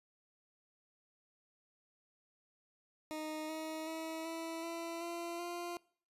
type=tone with pitch steps; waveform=20% pulse; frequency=310 / 316 / 322 / 328.2 / 334.6 / 341 / 347.6 Hz; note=D#4 / D#4 / E4 / E4 / E4 / F4 / F4; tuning=-6 / +27 / -41 / -8 / +26 / -41 / -8 cents; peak=-35 dBFS; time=3.11-5.77 s; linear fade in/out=0 ms; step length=380 ms; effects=noise-tail reverb RT60 0.5 s tail -23 dB re dry + resampled to 32000 Hz